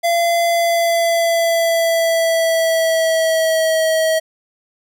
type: tone with pitch glide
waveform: square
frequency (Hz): 682 to 640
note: F5 to D#5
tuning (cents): -41 to +49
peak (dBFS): -14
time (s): 0.03-4.2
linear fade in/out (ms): 20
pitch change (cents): -110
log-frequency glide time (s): 0.46-3.84
effects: none